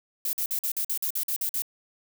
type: noise bursts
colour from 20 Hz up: violet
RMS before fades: -28 dBFS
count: 11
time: 0.25-1.621 s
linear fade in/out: 2 ms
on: 81 ms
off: 48 ms
effects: none